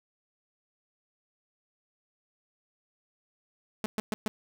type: tone bursts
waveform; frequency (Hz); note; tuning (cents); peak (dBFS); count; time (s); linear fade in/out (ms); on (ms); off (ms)
sawtooth; 215.7; A3; -34; -24; 4; 3.84-4.28; 0; 20; 120
effects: none